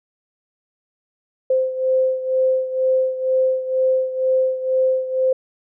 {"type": "beating tone pair", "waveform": "sine", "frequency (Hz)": [519, 521.1], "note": ["C5", "C5"], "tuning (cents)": [-14, -7], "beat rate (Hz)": 2.1, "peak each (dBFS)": [-17, -22], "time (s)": [1.5, 5.33], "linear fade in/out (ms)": 5, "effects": []}